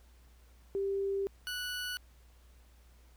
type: tone pair in turn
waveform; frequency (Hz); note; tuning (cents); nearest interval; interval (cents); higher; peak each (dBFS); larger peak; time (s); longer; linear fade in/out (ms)
sine / 20% pulse; 393.5 / 1476.7; G4 / F#6; +7 / -4; octave + major seventh; 2289; second; -30 / -31; first; 0.75-1.27 / 1.47-1.97; first; 0
effects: added 60 Hz sine -57 dBFS peak until 3.16 s + pink hiss -67 dBFS RMS until 3.16 s